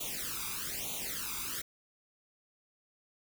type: noise with flanger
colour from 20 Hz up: white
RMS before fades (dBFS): -38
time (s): 0-1.62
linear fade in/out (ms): 10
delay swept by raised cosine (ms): 0.29 to 0.84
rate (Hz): 1.1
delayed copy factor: +0.95
effects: none